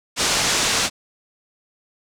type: low-pass noise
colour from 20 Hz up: white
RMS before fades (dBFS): -20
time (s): 0.16-0.9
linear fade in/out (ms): 50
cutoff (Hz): 7500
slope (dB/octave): 24
effects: none